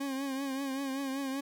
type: tone with vibrato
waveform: 40% pulse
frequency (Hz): 271.3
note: C#4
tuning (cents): -37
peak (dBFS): -32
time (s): 0-1.41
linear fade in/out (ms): 10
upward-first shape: triangle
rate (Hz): 5.2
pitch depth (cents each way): 65
effects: none